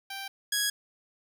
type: tone pair in turn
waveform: 10% pulse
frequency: 784 / 1661.2 Hz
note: G5 / G#6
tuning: 0 / 0 cents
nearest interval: octave + minor second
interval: 1300 cents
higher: second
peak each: -28 / -17 dBFS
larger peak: second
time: 0.1-0.28 / 0.52-0.7 s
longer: neither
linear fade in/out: 5 ms
effects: none